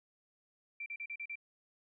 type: tone bursts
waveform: sine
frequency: 2349 Hz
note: D7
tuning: in tune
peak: -39 dBFS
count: 6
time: 0.8-1.356 s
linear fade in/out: 5 ms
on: 61 ms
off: 38 ms
effects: none